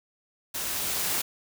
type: noise with level ramp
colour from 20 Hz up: white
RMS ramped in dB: -32 to -27 dBFS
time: 0.54-1.22 s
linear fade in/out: 10 ms
effects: none